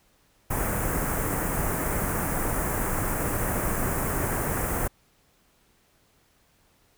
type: band-stop noise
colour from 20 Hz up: pink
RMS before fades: -27 dBFS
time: 0.5-4.88 s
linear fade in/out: 10 ms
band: 1900 to 8100 Hz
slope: 24 dB/octave
effects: pink hiss -64 dBFS RMS until 6.97 s